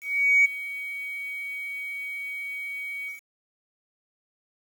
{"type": "tone with ADSR envelope", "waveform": "sine", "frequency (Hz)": 2252, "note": "C#7", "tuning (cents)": 27, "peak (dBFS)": -13, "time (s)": [0.01, 3.21], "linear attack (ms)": 440, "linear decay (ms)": 13, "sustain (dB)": -18, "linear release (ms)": 130, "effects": ["tanh soft clip ceiling -11 dBFS", "8-bit"]}